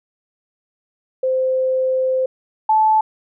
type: tone pair in turn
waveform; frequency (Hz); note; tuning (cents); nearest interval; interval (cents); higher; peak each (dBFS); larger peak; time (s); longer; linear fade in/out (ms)
sine; 519 / 870.1; C5 / A5; -14 / -20; major sixth; 894; second; -15 / -11; second; 1.23-2.26 / 2.69-3.01; first; 5
effects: none